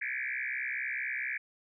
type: tone with frequency modulation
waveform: sine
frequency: 1994 Hz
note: B6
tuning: 16 cents sharp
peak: -32 dBFS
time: 0.01-1.38 s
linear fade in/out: 10 ms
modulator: 64.4 Hz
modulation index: 5.7
effects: none